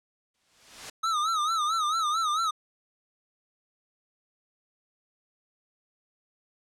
white noise with exponential growth, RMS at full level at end -35 dBFS, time 0.34-0.9 s, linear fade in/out 5 ms, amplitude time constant 120 ms
square tone with vibrato, 1268 Hz, D#6, 32 cents sharp, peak -25 dBFS, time 1.03-2.51 s, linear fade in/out 10 ms, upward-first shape sine, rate 4.5 Hz, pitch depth 110 cents each way
effects low-pass 7000 Hz 12 dB/octave

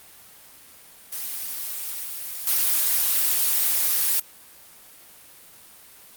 blue noise with level steps, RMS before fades -31 / -33 / -21 dBFS, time 1.12-4.2 s, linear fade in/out 5 ms, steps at 2.05 / 2.47 s, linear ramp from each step 2 ms, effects white hiss -48 dBFS RMS until 6.16 s + Opus 32 kbps

